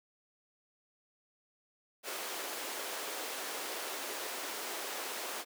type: high-pass noise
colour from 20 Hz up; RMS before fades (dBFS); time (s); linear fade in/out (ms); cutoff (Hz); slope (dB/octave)
pink; -40; 2.03-5.45; 50; 360; 24
effects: none